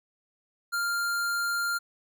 square tone, 1396.9 Hz, F6, in tune, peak -27 dBFS, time 0.72-1.79 s, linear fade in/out 20 ms, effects none

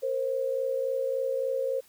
sine tone pair together, 466.2 / 529.7 Hz, A#4 / C5, 0 / +21 cents, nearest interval major second, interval 221 cents, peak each -32 / -27 dBFS, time 0.02-1.81 s, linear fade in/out 20 ms, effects white hiss -59 dBFS RMS until 1.88 s

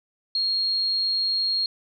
sine tone, 4263 Hz, C8, 32 cents sharp, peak -21 dBFS, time 0.35-1.66 s, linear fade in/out 2 ms, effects none

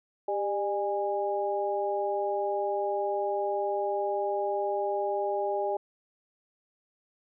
sine tone cluster, 397.9 / 603 / 821 Hz, G4 / D5 / G#5, +26 / +46 / -20 cents, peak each -31 dBFS, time 0.28-5.77 s, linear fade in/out 5 ms, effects none

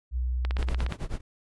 sine tone with pitch glide, 62 to 61.64 Hz, B1 to B1, +7 to -3 cents, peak -25 dBFS, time 0.11-0.92 s, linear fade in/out 50 ms, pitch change -10 cents, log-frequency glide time 0.58-0.8 s
click train, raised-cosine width 0.3 ms, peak -17 dBFS, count 9, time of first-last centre 0.45-0.923 s, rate 16.9 Hz
brown noise with tremolo, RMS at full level -30 dBFS, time 0.58-1.21 s, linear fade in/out 5 ms, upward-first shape sine, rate 9.4 Hz, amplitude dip 95%
effects resampled to 24000 Hz

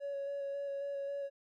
triangle tone with vibrato, 560 Hz, C#5, 18 cents sharp, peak -33 dBFS, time 0-1.3 s, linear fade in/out 50 ms, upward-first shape square, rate 3.7 Hz, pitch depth 12 cents each way, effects tanh soft clip ceiling -32 dBFS

